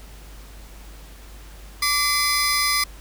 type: tone cluster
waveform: sawtooth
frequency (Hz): 1162 / 2041 / 5010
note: D6 / C7 / D#8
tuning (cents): -19 / -44 / +11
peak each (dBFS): -20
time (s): 1.82-2.84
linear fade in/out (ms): 5
effects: added 50 Hz sine -40 dBFS peak until 3 s + pink hiss -47 dBFS RMS until 3 s